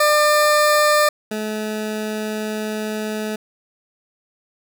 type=tone pair in turn; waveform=20% pulse; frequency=599 / 214.9 Hz; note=D5 / A3; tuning=+34 / -41 cents; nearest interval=octave + tritone; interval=1775 cents; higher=first; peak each=-8 / -18 dBFS; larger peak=first; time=0-1.09 / 1.31-3.36 s; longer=second; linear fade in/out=5 ms; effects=none